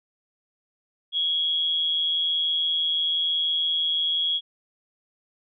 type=tone with amplitude modulation; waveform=sine; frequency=3322 Hz; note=G#7; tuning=in tune; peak=-19 dBFS; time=1.12-4.41 s; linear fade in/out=50 ms; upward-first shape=sine; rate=161 Hz; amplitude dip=50%; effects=none